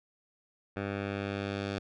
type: tone with low-pass filter sweep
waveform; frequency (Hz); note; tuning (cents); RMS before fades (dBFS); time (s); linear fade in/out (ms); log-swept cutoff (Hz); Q
10% pulse; 100; G2; +35; -35; 0.76-1.79; 10; 2100 to 4400; 1.3
effects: none